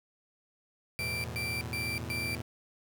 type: tone bursts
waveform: 35% pulse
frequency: 2349 Hz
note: D7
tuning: in tune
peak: -31 dBFS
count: 4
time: 0.99-2.35 s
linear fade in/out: 0 ms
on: 250 ms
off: 120 ms
type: chord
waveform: sawtooth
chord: E suspended fourth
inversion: none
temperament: equal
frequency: 82.41 / 110 / 123.47 Hz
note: E2 / A2 / B2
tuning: 0 / 0 / 0 cents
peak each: -37 dBFS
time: 0.99-2.42 s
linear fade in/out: 5 ms
effects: none